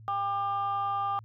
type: tone pair together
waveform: sine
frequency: 798 / 1195.6 Hz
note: G5 / D6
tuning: +31 / +31 cents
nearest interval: perfect fifth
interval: 700 cents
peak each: -29 / -28 dBFS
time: 0.08-1.19 s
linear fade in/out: 0 ms
effects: tanh soft clip ceiling -23 dBFS + added 110 Hz sine -47 dBFS peak until 1.24 s